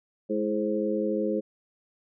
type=harmonic tone with a mistuned harmonic; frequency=105.5 Hz; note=G#2; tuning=28 cents sharp; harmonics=2 / 3 / 4 / 5; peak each=-30 / -30 / -30 / -30 dBFS; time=0.29-1.41 s; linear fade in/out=20 ms; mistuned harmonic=3; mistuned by=+61 cents; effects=none